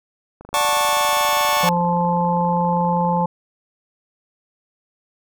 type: click train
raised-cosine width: 1 ms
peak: -24 dBFS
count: 71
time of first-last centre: 0.41-3.21 s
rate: 25 Hz
type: chord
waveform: sawtooth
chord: D major seventh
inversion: none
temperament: just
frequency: 587.3 / 734.2 / 881 / 1101.2 Hz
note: D5 / F#5 / A5 / C#6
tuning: 0 / -14 / +2 / -12 cents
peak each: -19 / -21 / -16 / -16 dBFS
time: 0.54-1.69 s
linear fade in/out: 0 ms
type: harmonic tone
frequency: 174 Hz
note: F3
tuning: 6 cents flat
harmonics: 1 / 3 / 5 / 6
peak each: -20 / -24 / -19 / -28 dBFS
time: 1.63-3.26 s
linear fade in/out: 5 ms
effects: none